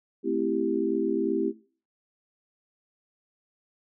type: chord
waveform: sine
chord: A minor seventh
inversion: none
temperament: equal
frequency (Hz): 220 / 261.6 / 329.6 / 392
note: A3 / C4 / E4 / G4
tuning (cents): 0 / 0 / 0 / 0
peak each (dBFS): -33 / -30 / -28 / -28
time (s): 0.23-1.53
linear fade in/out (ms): 50
effects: noise-tail reverb RT60 0.4 s tail -19 dB re dry